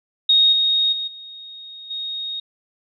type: tone with level steps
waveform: sine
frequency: 3733 Hz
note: A#7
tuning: 2 cents sharp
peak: -11 / -15 / -23 / -35 / -25 dBFS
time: 0.29-2.4 s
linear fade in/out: 5 ms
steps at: 0.52 / 0.92 / 1.07 / 1.9 s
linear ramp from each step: 10 ms
effects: none